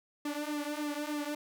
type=tone with flanger; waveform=sawtooth; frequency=295.9 Hz; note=D4; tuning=13 cents sharp; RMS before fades=-36 dBFS; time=0.25-1.35 s; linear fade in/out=5 ms; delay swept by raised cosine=1.3 to 4.4 ms; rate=3.3 Hz; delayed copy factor=-0.85; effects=none